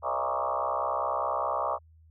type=tone with frequency modulation; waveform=sine; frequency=880 Hz; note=A5; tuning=in tune; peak=-26 dBFS; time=0.02-1.79 s; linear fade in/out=50 ms; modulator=64.9 Hz; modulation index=5.2; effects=added 80 Hz sine -54 dBFS peak until 2.1 s